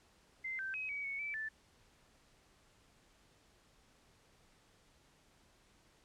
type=tone with pitch steps; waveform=sine; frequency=2076 / 1556 / 2539 / 2270 / 2216 / 2315 / 1758 Hz; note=C7 / G6 / D#7 / C#7 / C#7 / D7 / A6; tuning=-14 / -13 / +34 / +41 / -1 / -25 / -2 cents; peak=-38 dBFS; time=0.44-1.49 s; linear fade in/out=10 ms; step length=150 ms; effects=pink hiss -68 dBFS RMS until 6.04 s + low-pass 9000 Hz 12 dB/octave